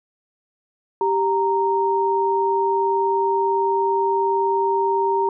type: tone pair together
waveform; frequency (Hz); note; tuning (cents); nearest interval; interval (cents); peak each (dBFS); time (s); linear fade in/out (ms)
sine; 391.4 / 929.3; G4 / A#5; -3 / -6; octave + minor third; 1497; -20 / -19; 1.01-5.29; 2
effects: none